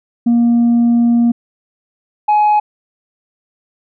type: tone pair in turn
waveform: sine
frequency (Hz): 236.1 / 841.4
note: A#3 / G#5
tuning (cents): +22 / +22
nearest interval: octave + minor seventh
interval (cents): 2200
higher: second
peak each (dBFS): -6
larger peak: neither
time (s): 0.26-1.32 / 2.28-2.6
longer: first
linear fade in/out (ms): 10
effects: tanh soft clip ceiling -7 dBFS